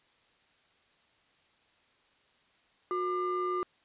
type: ring-modulated tone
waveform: triangle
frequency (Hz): 416.9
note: G#4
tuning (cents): +7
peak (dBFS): -24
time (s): 2.91-3.63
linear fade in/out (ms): 0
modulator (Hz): 780
effects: white hiss -67 dBFS RMS until 3.84 s + resampled to 8000 Hz